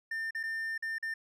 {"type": "tone with dropouts", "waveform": "triangle", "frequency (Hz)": 1800, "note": "A6", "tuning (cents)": 39, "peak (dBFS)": -31, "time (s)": [0.11, 1.14], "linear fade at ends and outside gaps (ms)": 5, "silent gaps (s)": [[0.308, 0.348], [0.431, 0.435], [0.779, 0.824], [0.984, 1.026]], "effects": []}